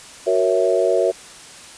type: chord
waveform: sine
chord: F# dominant seventh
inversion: none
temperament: equal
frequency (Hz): 370 / 466.2 / 554.4 / 659.3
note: F#4 / A#4 / C#5 / E5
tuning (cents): 0 / 0 / 0 / 0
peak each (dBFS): -20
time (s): 0.26-1.12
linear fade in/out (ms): 20
effects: white hiss -40 dBFS RMS until 1.77 s + resampled to 22050 Hz